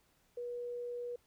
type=tone; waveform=sine; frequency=483.7 Hz; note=B4; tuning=36 cents flat; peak=-38 dBFS; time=0.37-1.16 s; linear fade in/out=5 ms; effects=pink hiss -72 dBFS RMS until 1.26 s